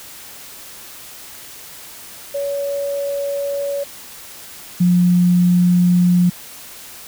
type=tone pair in turn; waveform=sine; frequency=564 / 177.65 Hz; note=C#5 / F3; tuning=+30 / +30 cents; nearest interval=octave + minor sixth; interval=2000 cents; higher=first; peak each=-19 / -10 dBFS; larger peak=second; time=2.34-3.84 / 4.8-6.3 s; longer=neither; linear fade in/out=10 ms; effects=white hiss -37 dBFS RMS until 7.07 s